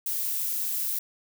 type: noise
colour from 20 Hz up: violet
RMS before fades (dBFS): -29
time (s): 0.06-0.99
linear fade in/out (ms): 5
effects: none